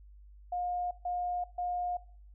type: tone bursts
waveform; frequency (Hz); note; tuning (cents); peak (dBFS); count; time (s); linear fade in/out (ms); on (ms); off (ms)
sine; 713; F5; +36; -31; 3; 0.52-1.97; 5; 390; 140
effects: noise-tail reverb RT60 0.6 s tail -21 dB re dry + added 50 Hz sine -51 dBFS peak until 2.34 s